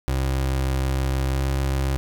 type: tone with pitch glide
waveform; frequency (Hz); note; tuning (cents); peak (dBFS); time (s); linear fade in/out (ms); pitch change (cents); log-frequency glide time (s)
30% pulse; 66.3 to 67.26; C2 to C2; +23 to +48; -18; 0.08-1.97; 0; +25; 1.35-1.41
effects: none